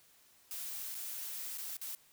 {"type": "noise with dropouts", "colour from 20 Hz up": "blue", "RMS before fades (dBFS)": -42, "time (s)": [0.51, 1.95], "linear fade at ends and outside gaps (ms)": 0, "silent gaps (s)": [[0.946, 0.951], [1.575, 1.582], [1.768, 1.814]], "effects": ["white hiss -65 dBFS RMS until 2.12 s"]}